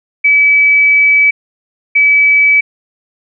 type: tone bursts at uneven times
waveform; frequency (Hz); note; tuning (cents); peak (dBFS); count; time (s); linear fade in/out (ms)
sine; 2292; D7; -43; -5; 2; 0.24-1.31 / 1.95-2.61; 10
effects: none